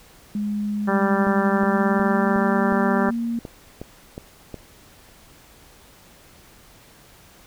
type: tone with pitch glide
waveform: sine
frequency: 207.7 to 233.1 Hz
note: G#3 to A#3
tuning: 0 to 0 cents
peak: -22 dBFS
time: 0.35-3.39 s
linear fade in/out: 2 ms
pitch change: +200 cents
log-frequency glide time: 1.46-2.92 s
type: harmonic tone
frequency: 196 Hz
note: G3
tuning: in tune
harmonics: 1 / 2 / 3 / 4 / 5 / 6 / 7 / 8 / 9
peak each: -22 / -25 / -27 / -28 / -29 / -30 / -30 / -31 / -32 dBFS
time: 0.87-3.11 s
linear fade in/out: 20 ms
type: click train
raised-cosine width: 2 ms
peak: -19 dBFS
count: 10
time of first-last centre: 1.27-4.543 s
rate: 2.75 Hz
effects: pink hiss -50 dBFS RMS until 7.46 s